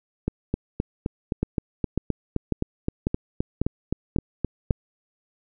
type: two click trains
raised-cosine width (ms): 3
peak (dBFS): -9 / -10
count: 7 / 18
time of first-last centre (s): 1.43-4.709 / 0.28-4.707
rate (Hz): 1.83 / 3.84
effects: none